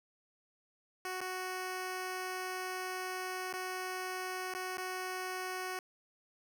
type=tone with dropouts; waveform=10% pulse; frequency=370 Hz; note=F#4; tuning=in tune; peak=-29 dBFS; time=1.05-5.79 s; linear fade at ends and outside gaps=1 ms; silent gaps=1.206-1.214 / 3.528-3.537 / 4.539-4.549 / 4.772-4.78 s; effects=none